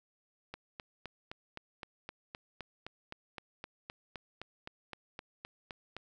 click train, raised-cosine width 0.3 ms, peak -26 dBFS, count 22, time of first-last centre 0.54-5.966 s, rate 3.87 Hz, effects none

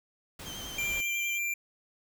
pink noise, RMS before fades -43 dBFS, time 0.39-1.01 s, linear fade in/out 5 ms
30% pulse tone with vibrato, 3128 Hz, G7, 4 cents flat, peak -38 dBFS, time 0.45-1.39 s, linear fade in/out 20 ms, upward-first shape triangle, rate 10 Hz, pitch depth 45 cents each way
square tone, 2371 Hz, D7, 16 cents sharp, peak -30 dBFS, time 0.78-1.54 s, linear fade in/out 5 ms
effects none

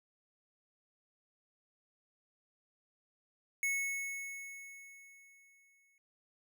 square tone with exponential decay, 2200 Hz, C#7, 14 cents flat, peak -31 dBFS, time 3.63-5.98 s, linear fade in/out 1 ms, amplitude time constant 510 ms, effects none

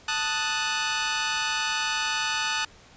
15% pulse chord, D# diminished, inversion second, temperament equal, 880 / 1244.5 / 1480 Hz, A5 / D#6 / F#6, 0 / 0 / 0 cents, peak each -23 / -24 / -22 dBFS, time 0.08-2.65 s, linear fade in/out 5 ms, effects pink hiss -52 dBFS RMS until 2.96 s + resampled to 16000 Hz

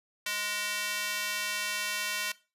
square tone with high-pass filter, 207.7 Hz, G#3, in tune, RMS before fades -33 dBFS, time 0.26-2.32 s, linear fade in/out 5 ms, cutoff 2000 Hz, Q 1, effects noise-tail reverb RT60 0.3 s tail -18 dB re dry + resampled to 32000 Hz

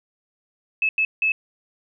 sine tone bursts at uneven times, 2600 Hz, E7, 24 cents flat, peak -17 dBFS, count 3, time 0.82-0.89 / 0.98-1.05 / 1.22-1.32 s, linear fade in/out 2 ms, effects none

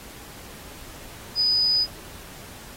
sine tone, 4978 Hz, D#8, in tune, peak -18 dBFS, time 1.35-1.87 s, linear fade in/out 50 ms, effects pink hiss -43 dBFS RMS until 2.76 s + AAC 48 kbps

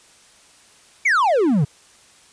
triangle exponential sweep, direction down, 2349 to 130 Hz, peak -12 dBFS, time 1.05-1.65 s, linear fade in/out 10 ms, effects white hiss -51 dBFS RMS until 2.32 s + resampled to 22050 Hz

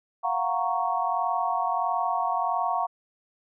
sine chord, Gb major seventh, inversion third, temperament equal, 698.5 / 740 / 932.3 / 1108.7 Hz, F5 / Gb5 / Bb5 / Db6, 0 / 0 / 0 / 0 cents, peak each -29 dBFS, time 0.23-2.87 s, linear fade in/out 20 ms, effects none

